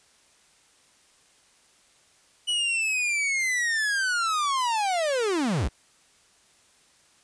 45% pulse linear sweep, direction down, 2960 to 38.89 Hz, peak -23 dBFS, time 2.47-5.69 s, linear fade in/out 20 ms, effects white hiss -60 dBFS RMS until 7.23 s + resampled to 22050 Hz

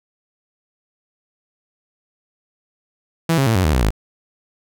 sawtooth tone with pitch steps, 164.81 / 136.21 / 112.57 / 93.03 / 76.89 / 63.54 / 52.52 Hz, E3 / C#3 / A2 / F#2 / D#2 / B1 / G#1, 0 / -30 / +40 / +10 / -20 / +50 / +20 cents, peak -10 dBFS, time 3.29-3.906 s, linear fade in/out 5 ms, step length 88 ms, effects none

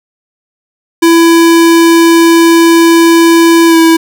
square tone with pitch glide, 333.4 to 327.9 Hz, E4 to E4, +20 to -9 cents, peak -3 dBFS, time 1.02-3.97 s, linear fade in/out 10 ms, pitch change -29 cents, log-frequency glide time 3.67-3.77 s, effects none

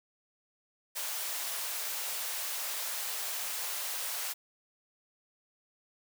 white high-pass noise, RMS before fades -36 dBFS, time 0.95-4.34 s, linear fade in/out 20 ms, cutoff 520 Hz, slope 24 dB/octave, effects none

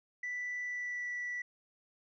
sine tone with pitch glide, 1975.5 to 1959.6 Hz, B6 to B6, 0 to -14 cents, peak -34 dBFS, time 0.23-1.42 s, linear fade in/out 5 ms, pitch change -14 cents, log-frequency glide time 0.62-1.09 s, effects tanh soft clip ceiling -33 dBFS

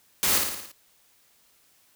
white noise with echo, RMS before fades -23 dBFS, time 0.23-0.38 s, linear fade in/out 0 ms, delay 56 ms, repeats 6, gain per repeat -4 dB, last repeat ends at 0.716 s, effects white hiss -62 dBFS RMS until 1.95 s

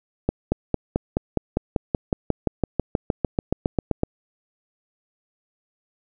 accelerating click train, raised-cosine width 2 ms, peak -6 dBFS, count 23, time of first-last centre 0.29-4.034 s, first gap 230 ms, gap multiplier 0.97, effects none

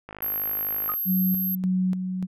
click train, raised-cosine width 0.5 ms, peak -23 dBFS, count 45, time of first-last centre 0.09-0.938 s, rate 51.9 Hz
sine tone, 12544 Hz, G9, in tune, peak -25 dBFS, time 0.22-1.55 s, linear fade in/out 2 ms
sine tone with exponential decay, 1244.5 Hz, D#6, in tune, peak -22 dBFS, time 0.89-0.98 s, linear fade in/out 1 ms, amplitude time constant 19 ms
sine tone with tremolo, 185 Hz, F#3, in tune, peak -20 dBFS, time 1.05-2.27 s, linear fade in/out 50 ms, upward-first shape square, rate 1.7 Hz, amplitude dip 50%
effects none

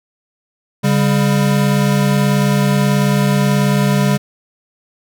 square tone pair together, 141.1 / 199.55 Hz, C#3 / G3, +31 / +31 cents, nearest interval tritone, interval 600 cents, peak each -15 dBFS, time 0.83-4.18 s, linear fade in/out 20 ms, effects none

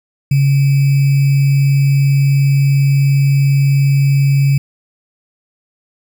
sine tone with sample-and-hold, 138.59 Hz, C#3, in tune, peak -8 dBFS, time 0.31-4.58 s, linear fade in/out 5 ms, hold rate 2450 Hz, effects none

